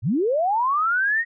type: linear sweep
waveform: sine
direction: up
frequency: 84.8 to 1900 Hz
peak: -18 dBFS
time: 0.02-1.25 s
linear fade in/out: 50 ms
effects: none